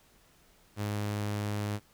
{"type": "tone", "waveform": "sawtooth", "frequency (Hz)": 103.83, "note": "G#2", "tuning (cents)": 0, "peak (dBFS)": -27, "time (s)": [0.76, 1.8], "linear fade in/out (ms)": 50, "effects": ["pink hiss -63 dBFS RMS until 1.93 s"]}